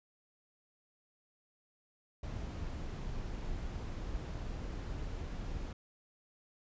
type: noise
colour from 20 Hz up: brown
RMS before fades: -40 dBFS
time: 2.23-5.73 s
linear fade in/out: 5 ms
effects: resampled to 16000 Hz